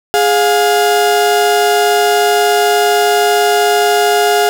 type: tone pair together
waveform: 35% pulse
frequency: 415.3 / 708.5 Hz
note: G#4 / F5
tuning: 0 / +25 cents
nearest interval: major sixth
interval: 925 cents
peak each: -10 dBFS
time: 0.14-4.49 s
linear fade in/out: 0 ms
effects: none